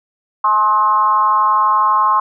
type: tone with frequency modulation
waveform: sine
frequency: 1062 Hz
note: C6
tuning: 25 cents sharp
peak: -10 dBFS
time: 0.44-2.2 s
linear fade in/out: 5 ms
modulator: 212 Hz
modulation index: 0.73
effects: none